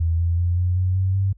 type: tone with pitch steps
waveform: sine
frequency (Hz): 82.7 / 84.93 / 87.21 / 89.56 / 91.97 / 94.45 / 96.99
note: E2 / F2 / F2 / F2 / F#2 / F#2 / G2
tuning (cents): +6 / -48 / -2 / +44 / -10 / +36 / -18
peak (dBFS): -17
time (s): 0-1.33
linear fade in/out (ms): 10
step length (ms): 190
effects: added 50 Hz sine -47 dBFS peak until 1.37 s